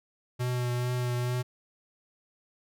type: tone with vibrato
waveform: square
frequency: 123.47 Hz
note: B2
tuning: in tune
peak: -28 dBFS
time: 0.39-1.43 s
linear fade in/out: 20 ms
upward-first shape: triangle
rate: 2.3 Hz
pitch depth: 20 cents each way
effects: none